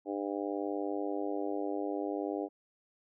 harmonic tone, 100.4 Hz, G2, 42 cents sharp, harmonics 3 / 4 / 5 / 6 / 7 / 8, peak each -36 / -38 / -40 / -42 / -43 / -44 dBFS, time 0.05-2.49 s, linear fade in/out 50 ms, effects none

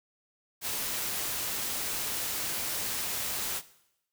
white noise, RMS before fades -33 dBFS, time 0.61-3.62 s, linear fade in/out 50 ms, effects noise-tail reverb RT60 0.8 s tail -17 dB re dry

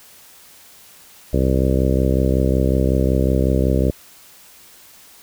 harmonic tone, 65.41 Hz, C2, in tune, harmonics 1 / 2 / 3 / 4 / 5 / 6 / 7 / 8 / 9, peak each -18 / -21 / -23 / -24 / -25 / -26 / -26 / -27 / -28 dBFS, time 1.33-3.91 s, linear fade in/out 5 ms, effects white hiss -46 dBFS RMS until 5.22 s

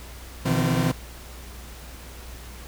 40% pulse tone cluster, 124 / 154.9 / 169.4 / 259 Hz, B2 / D#3 / E3 / C4, +7 / -7 / +48 / -17 cents, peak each -25 dBFS, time 0.45-0.92 s, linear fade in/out 10 ms, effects added 60 Hz sine -40 dBFS peak until 2.67 s + pink hiss -44 dBFS RMS until 2.67 s

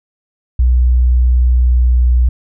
sine tone with pitch glide, 61.7 to 61.27 Hz, B1 to B1, -1 to -13 cents, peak -7 dBFS, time 0.59-2.29 s, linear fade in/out 5 ms, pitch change -12 cents, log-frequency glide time 1.51-1.98 s, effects none

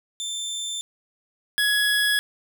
25% pulse tone pair in turn, 3555 / 1677.7 Hz, A7 / G#6, +17 / +17 cents, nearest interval octave + minor second, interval 1300 cents, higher first, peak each -24 / -15 dBFS, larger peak second, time 0.2-0.81 / 1.58-2.19 s, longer neither, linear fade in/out 0 ms, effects none

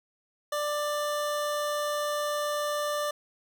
25% pulse tone, 591 Hz, D5, 11 cents sharp, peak -24 dBFS, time 0.52-3.11 s, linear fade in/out 5 ms, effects none

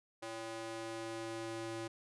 square tone with high-pass filter sweep, 113.1 Hz, A2, 48 cents sharp, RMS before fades -43 dBFS, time 0.22-1.88 s, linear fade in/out 10 ms, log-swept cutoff 480 to 260 Hz, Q 1.2, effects resampled to 24000 Hz

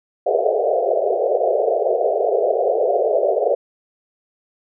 white band-pass noise, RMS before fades -18 dBFS, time 0.26-3.55 s, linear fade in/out 5 ms, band 390 to 710 Hz, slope 96 dB/octave, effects none

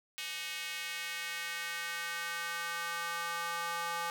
square tone with high-pass filter sweep, 169.7 Hz, F3, 49 cents flat, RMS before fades -38 dBFS, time 0.18-4.1 s, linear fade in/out 0 ms, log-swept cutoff 2600 to 1000 Hz, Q 1.9, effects none

